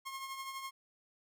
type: tone with tremolo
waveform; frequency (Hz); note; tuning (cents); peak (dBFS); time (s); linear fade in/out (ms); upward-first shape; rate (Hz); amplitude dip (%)
sawtooth; 1075; C6; +47; -35; 0.05-0.71; 20; triangle; 12; 55
effects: none